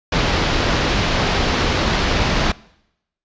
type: low-pass noise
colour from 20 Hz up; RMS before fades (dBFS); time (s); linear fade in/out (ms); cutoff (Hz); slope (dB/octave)
pink; -18; 0.12-2.52; 5; 5100; 24
effects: noise-tail reverb RT60 0.8 s tail -22 dB re dry + resampled to 16000 Hz